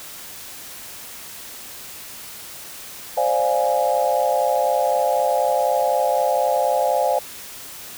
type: chord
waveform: sine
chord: D half-diminished seventh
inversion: third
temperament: equal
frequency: 523.3 / 587.3 / 698.5 / 830.6 Hz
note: C5 / D5 / F5 / Ab5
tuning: 0 / 0 / 0 / 0 cents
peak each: -22 dBFS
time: 3.17-7.19 s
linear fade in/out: 5 ms
effects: white hiss -37 dBFS RMS until 7.97 s